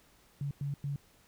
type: tone bursts at uneven times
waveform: sine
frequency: 141.7 Hz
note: C#3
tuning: 38 cents sharp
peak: -32 dBFS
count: 3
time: 0.41-0.51 / 0.61-0.74 / 0.84-0.96 s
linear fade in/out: 2 ms
effects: pink hiss -64 dBFS RMS until 1.27 s